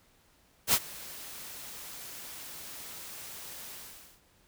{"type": "noise with ADSR envelope", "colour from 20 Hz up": "white", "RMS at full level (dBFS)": -22, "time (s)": [0.67, 4.21], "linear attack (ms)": 63, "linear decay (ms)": 54, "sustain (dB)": -22, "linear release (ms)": 510, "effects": ["pink hiss -65 dBFS RMS until 4.47 s"]}